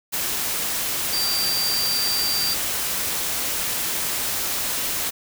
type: tone in noise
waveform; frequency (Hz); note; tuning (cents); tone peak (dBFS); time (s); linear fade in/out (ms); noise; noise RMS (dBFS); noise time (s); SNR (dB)
sine; 4699; D8; 0; -22; 1.12-2.55; 20; white; -25; 0.12-5.11; 0
effects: none